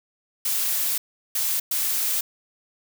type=noise bursts at uneven times; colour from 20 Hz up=blue; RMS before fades=-24 dBFS; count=3; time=0.45-0.98 / 1.35-1.6 / 1.71-2.21 s; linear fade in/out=5 ms; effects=none